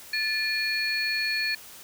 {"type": "tone cluster", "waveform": "sine", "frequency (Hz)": [1749, 2411, 4345], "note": ["A6", "D7", "C#8"], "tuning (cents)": [-11, 45, -35], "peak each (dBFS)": -29, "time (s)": [0.13, 1.55], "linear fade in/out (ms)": 5, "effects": ["white hiss -46 dBFS RMS until 1.83 s"]}